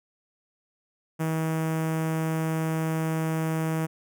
sawtooth tone with notch filter, 160.2 Hz, E3, 49 cents flat, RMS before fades -27 dBFS, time 1.19-3.87 s, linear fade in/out 20 ms, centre 4100 Hz, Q 0.79, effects none

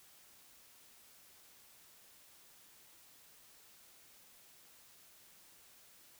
silence, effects white hiss -62 dBFS RMS until 6.19 s

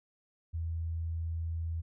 sine tone, 82.41 Hz, E2, in tune, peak -32 dBFS, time 0.53-1.82 s, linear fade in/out 20 ms, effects none

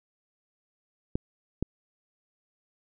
clicks, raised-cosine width 3 ms, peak -14 dBFS, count 2, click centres 1.155 / 1.626 s, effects none

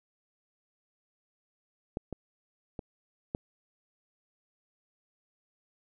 clicks, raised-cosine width 2 ms, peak -19 / -23 / -24 / -18 dBFS, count 4, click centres 1.971 / 2.127 / 2.792 / 3.349 s, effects none

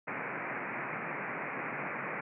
white band-pass noise, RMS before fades -38 dBFS, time 0.07-2.21 s, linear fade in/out 10 ms, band 120 to 2400 Hz, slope 96 dB/octave, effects none

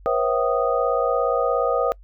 sine tone cluster, 484 / 541 / 661 / 765 / 1240 Hz, B4 / C#5 / E5 / G5 / D#6, -35 / -42 / +5 / -42 / -6 cents, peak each -23 / -23 / -25 / -28 / -25 dBFS, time 0.06-1.92 s, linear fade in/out 0 ms, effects noise-tail reverb RT60 0.1 s tail -26 dB re dry + added 47 Hz sine -43 dBFS peak until 2.03 s

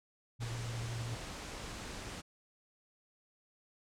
sine tone, 116.54 Hz, A#2, in tune, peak -38 dBFS, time 0.39-1.16 s, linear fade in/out 20 ms
pink low-pass noise, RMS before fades -45 dBFS, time 0.4-2.22 s, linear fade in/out 20 ms, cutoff 8600 Hz, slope 24 dB/octave
effects none

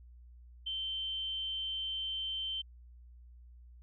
sine tone with amplitude modulation, 3100 Hz, G7, 20 cents flat, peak -33 dBFS, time 0.66-2.62 s, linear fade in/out 10 ms, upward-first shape sine, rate 269 Hz, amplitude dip 30%, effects added 60 Hz sine -52 dBFS peak until 3.82 s

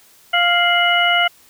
harmonic tone with a mistuned harmonic, 698.5 Hz, F5, in tune, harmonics 1 / 2 / 3 / 4, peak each -18 / -18 / -18 / -18 dBFS, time 0.33-1.28 s, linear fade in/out 10 ms, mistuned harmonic 4, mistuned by +84 cents, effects white hiss -50 dBFS RMS until 1.49 s

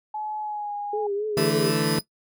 sine tone with pitch glide, 853 to 821.1 Hz, G#5 to G#5, +46 to -20 cents, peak -28 dBFS, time 0.14-1.07 s, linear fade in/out 5 ms, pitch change -66 cents, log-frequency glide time 0.4-0.74 s
sine tone with vibrato, 415.3 Hz, G#4, in tune, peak -24 dBFS, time 0.93-1.7 s, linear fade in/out 5 ms, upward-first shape triangle, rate 3.7 Hz, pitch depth 81 cents each way
20% pulse chord, D suspended second, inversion none, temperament equal, 146.83 / 164.81 / 220 Hz, D3 / E3 / A3, 0 / 0 / 0 cents, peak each -21 dBFS, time 1.37-1.99 s, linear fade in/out 2 ms
sawtooth tone with tremolo, 4978 Hz, D#8, in tune, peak -25 dBFS, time 1.37-2.01 s, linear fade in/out 5 ms, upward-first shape triangle, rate 4.1 Hz, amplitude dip 45%
effects noise-tail reverb RT60 0.1 s tail -18 dB re dry

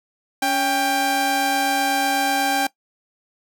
sawtooth tone pair together, 279.8 / 791.4 Hz, C#4 / G5, +16 / +16 cents, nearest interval octave + tritone, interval 1800 cents, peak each -21 / -15 dBFS, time 0.42-2.67 s, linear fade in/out 5 ms, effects noise-tail reverb RT60 0.1 s tail -20 dB re dry

